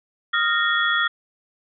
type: tone cluster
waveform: sine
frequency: 1248 / 1402 / 1847 / 3363 Hz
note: D#6 / F6 / A#6 / G#7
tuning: +5 / +6 / -16 / +21 cents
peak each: -26 / -22 / -22 / -25 dBFS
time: 0.33-1.08 s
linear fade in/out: 10 ms
effects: none